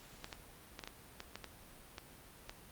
clicks, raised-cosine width 0.2 ms, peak -26 dBFS, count 10, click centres 0.244 / 0.328 / 0.792 / 0.838 / 0.875 / 1.204 / 1.356 / 1.443 / 1.982 / 2.495 s, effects pink hiss -57 dBFS RMS until 2.71 s + Opus 48 kbps

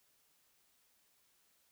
silence, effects white hiss -73 dBFS RMS until 1.71 s

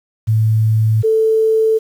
sine tone pair in turn, 110 / 441.5 Hz, A2 / A4, 0 / +6 cents, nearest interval 2 octaves, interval 2406 cents, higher second, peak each -10 dBFS, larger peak neither, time 0.27-1.03 / 1.03-1.79 s, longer neither, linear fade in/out 20 ms, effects 7-bit

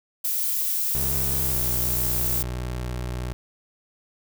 violet noise, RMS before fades -25 dBFS, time 0.24-2.43 s, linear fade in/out 10 ms
25% pulse tone with pitch glide, 67.5 to 61.54 Hz, C#2 to B1, -45 to -5 cents, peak -24 dBFS, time 0.95-3.33 s, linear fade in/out 0 ms, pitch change -160 cents, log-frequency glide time 1.41-1.63 s
effects none

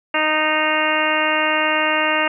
harmonic tone, 309.2 Hz, D#4, 11 cents flat, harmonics 1 / 2 / 3 / 4 / 5 / 6 / 7 / 8 / 9, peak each -27 / -23 / -24 / -24 / -25 / -24 / -25 / -28 / -23 dBFS, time 0.14-2.28 s, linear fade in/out 5 ms, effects none

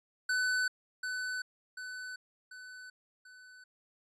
square tone with echo, 1504 Hz, F#6, 28 cents sharp, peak -29 dBFS, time 0.29-0.68 s, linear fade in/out 5 ms, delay 740 ms, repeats 4, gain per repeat -6 dB, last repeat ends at 3.64 s, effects resampled to 22050 Hz

